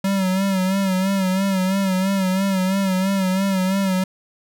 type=tone with vibrato; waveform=square; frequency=190.9 Hz; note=G3; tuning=46 cents flat; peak=-18 dBFS; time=0.04-4.04 s; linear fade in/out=5 ms; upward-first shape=sine; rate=3 Hz; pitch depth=57 cents each way; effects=none